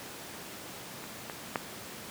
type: clicks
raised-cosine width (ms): 0.5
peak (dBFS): -28 / -22 / -13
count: 3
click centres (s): 1.04 / 1.298 / 1.558
effects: pink hiss -43 dBFS RMS until 2.1 s + high-pass 150 Hz 12 dB/octave